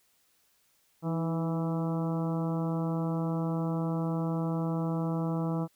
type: harmonic tone with a mistuned harmonic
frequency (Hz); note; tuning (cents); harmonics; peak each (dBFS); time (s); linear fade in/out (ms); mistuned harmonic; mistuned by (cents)
164.81; E3; 0; 1 / 2 / 3 / 4 / 5 / 6 / 7 / 8; -29 / -35 / -39 / -41 / -43 / -45 / -46 / -47; 1.02-5.68; 50; 2; -44
effects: white hiss -69 dBFS RMS until 5.75 s